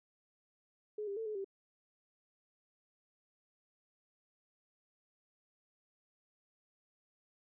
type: tone with pitch steps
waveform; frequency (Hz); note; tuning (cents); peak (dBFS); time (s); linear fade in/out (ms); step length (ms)
sine; 422.5 / 398.9 / 447.3 / 427.3 / 390.5; G#4 / G4 / A4 / G#4 / G4; +30 / +30 / +28 / +49 / -7; -37; 0.98-1.445; 5; 93
effects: none